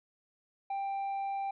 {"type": "tone with tanh clipping", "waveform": "triangle", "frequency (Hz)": 788, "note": "G5", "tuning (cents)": 9, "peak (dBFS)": -33, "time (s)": [0.7, 1.51], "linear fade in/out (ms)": 5, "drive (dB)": 8, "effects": []}